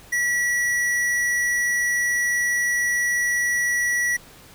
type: tone with hard clipping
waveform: sine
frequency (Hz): 1939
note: B6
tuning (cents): -32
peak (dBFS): -21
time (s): 0.12-4.17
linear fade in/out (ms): 10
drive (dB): 13
effects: pink hiss -47 dBFS RMS until 4.54 s